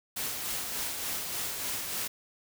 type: noise with tremolo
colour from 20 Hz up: white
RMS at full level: -33 dBFS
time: 0.16-2.08 s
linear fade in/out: 10 ms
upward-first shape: sine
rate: 3.4 Hz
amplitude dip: 35%
effects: none